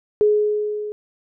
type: tone with level ramp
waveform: sine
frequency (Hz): 420.5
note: G#4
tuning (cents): +22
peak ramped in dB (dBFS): -11 to -26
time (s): 0.21-0.92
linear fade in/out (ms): 0
effects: none